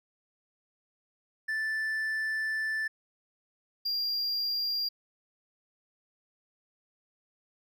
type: tone pair in turn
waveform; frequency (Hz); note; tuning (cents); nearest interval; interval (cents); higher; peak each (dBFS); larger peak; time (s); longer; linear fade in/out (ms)
triangle; 1760 / 4779; A6 / D8; 0 / +29; octave + perfect fourth; 1729; second; -27; neither; 1.48-2.88 / 3.85-4.89; first; 10
effects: none